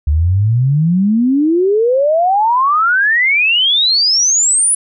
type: exponential sweep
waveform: sine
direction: up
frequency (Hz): 71 to 10150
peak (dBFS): -9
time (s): 0.07-4.75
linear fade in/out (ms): 5
effects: none